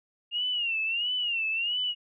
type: tone with vibrato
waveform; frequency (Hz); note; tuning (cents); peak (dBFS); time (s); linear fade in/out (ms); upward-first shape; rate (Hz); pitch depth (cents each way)
sine; 2800; F7; +4; -26; 0.31-1.95; 50; sine; 1.5; 120
effects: none